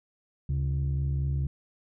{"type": "tone pair together", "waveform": "sine", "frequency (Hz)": [72.7, 137.14], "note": ["D2", "C#3"], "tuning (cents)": [-17, -18], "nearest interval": "major seventh", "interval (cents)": 1099, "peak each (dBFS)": [-26, -26], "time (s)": [0.49, 1.47], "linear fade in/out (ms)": 5, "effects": ["tanh soft clip ceiling -22 dBFS"]}